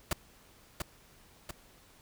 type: noise with echo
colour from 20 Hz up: pink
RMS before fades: -30 dBFS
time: 0.11-0.13 s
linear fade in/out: 2 ms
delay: 690 ms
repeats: 2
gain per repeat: -5 dB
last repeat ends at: 1.51 s
effects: pink hiss -60 dBFS RMS until 2.01 s